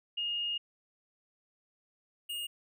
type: tone pair in turn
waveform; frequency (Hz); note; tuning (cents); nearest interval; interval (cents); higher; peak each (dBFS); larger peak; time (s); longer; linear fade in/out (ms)
sine / square; 2848 / 2848; F7 / F7; +33 / +33; unison; 0; neither; -31 / -36; first; 0.17-0.58 / 2.29-2.47; first; 10
effects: none